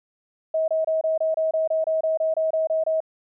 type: tone bursts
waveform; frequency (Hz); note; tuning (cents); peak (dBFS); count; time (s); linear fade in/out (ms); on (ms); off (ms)
sine; 638; D#5; +43; -19; 15; 0.54-3.004; 5; 140; 26
effects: none